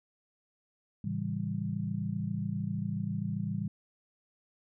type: chord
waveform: sine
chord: A dominant seventh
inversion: none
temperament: just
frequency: 110 / 137.5 / 165 / 198 Hz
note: A2 / C#3 / E3 / G3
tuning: 0 / -14 / +2 / +18 cents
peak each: -37 / -39 / -36 / -35 dBFS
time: 1.04-3.68 s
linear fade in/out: 5 ms
effects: none